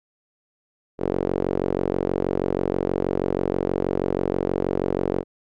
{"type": "tone with band-pass filter", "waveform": "sawtooth", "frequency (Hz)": 46.25, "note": "F#1", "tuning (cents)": 0, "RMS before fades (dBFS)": -24, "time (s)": [0.98, 5.24], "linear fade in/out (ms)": 50, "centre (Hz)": 420, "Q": 2.3, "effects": []}